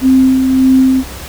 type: tone with tremolo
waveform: sine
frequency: 261.6 Hz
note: C4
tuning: in tune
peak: -4 dBFS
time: 0.01-1.04 s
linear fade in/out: 50 ms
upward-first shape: sine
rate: 1.7 Hz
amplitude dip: 40%
effects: added 67 Hz sine -30 dBFS peak until 1.28 s + pink hiss -29 dBFS RMS until 1.28 s